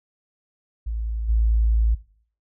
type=tone with level steps; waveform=sine; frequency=55.5 Hz; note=A1; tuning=16 cents sharp; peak=-24 / -16 dBFS; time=0.86-1.95 s; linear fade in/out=10 ms; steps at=1.28 s; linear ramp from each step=20 ms; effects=noise-tail reverb RT60 0.5 s tail -18 dB re dry